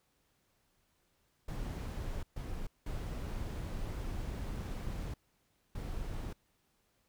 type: noise bursts at uneven times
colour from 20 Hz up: brown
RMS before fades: -39 dBFS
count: 4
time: 1.48-2.23 / 2.36-2.67 / 2.86-5.14 / 5.75-6.33 s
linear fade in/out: 5 ms
effects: pink hiss -75 dBFS RMS until 7.08 s